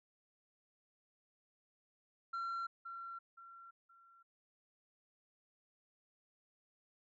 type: tone with echo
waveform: sine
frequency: 1364 Hz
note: F6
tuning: 41 cents flat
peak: -35 dBFS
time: 2.33-2.67 s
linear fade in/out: 10 ms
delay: 520 ms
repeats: 3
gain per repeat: -9 dB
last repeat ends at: 4.23 s
effects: tanh soft clip ceiling -37 dBFS